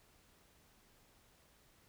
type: silence
effects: pink hiss -68 dBFS RMS until 1.88 s